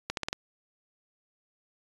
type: accelerating click train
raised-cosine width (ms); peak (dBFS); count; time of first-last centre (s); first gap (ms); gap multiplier
0.2; -13; 5; 0.1-0.329; 72; 0.85
effects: resampled to 24000 Hz